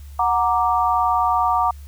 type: chord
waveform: sine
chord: Gb augmented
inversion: none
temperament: equal with one note detuned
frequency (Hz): 734.5 / 932.3 / 1174.7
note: Gb5 / Bb5 / D6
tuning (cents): -13 / 0 / 0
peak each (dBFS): -20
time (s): 0.19-1.71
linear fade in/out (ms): 5
effects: added 71 Hz sine -35 dBFS peak until 1.87 s + white hiss -53 dBFS RMS until 1.87 s